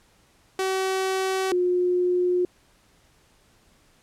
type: tone pair in turn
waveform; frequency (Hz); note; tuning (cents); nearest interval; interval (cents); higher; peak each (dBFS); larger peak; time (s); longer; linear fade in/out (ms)
sawtooth / sine; 380 / 358.8; F#4 / F4; +46 / +47; minor second; 99; first; -19; neither; 0.59-1.52 / 1.52-2.45; neither; 2
effects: pink hiss -60 dBFS RMS until 4.02 s + low-pass 11000 Hz 12 dB/octave